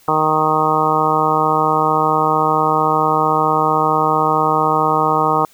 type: harmonic tone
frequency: 155.56 Hz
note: D#3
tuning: in tune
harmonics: 1 / 2 / 3 / 4 / 5 / 6 / 7 / 8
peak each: -25 / -24 / -21 / -25 / -19 / -20 / -19 / -19 dBFS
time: 0.08-5.45 s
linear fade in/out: 2 ms
effects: white hiss -50 dBFS RMS until 5.53 s